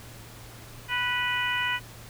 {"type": "harmonic tone with a mistuned harmonic", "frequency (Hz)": 493.9, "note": "B4", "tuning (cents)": 0, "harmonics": [2, 3, 4, 5, 6], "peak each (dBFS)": [-32, -31, -30, -32, -32], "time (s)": [0.88, 1.8], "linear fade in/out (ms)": 50, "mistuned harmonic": 4, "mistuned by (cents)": -19, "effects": ["added 115 Hz sine -47 dBFS peak until 2.09 s", "pink hiss -47 dBFS RMS until 2.09 s"]}